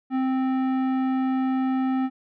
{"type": "tone with tanh clipping", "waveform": "sine", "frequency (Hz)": 261.6, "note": "C4", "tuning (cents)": 0, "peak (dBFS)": -23, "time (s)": [0.1, 2.1], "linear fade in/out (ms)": 50, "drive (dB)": 14, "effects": []}